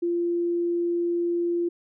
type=tone; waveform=sine; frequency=344.9 Hz; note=F4; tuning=22 cents flat; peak=-22 dBFS; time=0.02-1.69 s; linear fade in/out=10 ms; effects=none